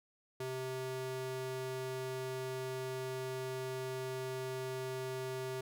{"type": "tone with high-pass filter", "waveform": "square", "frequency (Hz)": 130, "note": "C3", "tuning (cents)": -11, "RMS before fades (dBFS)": -40, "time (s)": [0.4, 5.61], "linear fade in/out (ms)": 5, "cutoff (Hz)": 260, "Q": 4.3, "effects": []}